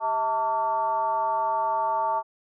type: tone with frequency modulation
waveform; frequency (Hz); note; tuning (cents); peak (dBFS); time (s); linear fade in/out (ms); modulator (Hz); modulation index
sine; 896; A5; +31; -22; 0-2.23; 50; 250; 0.84
effects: none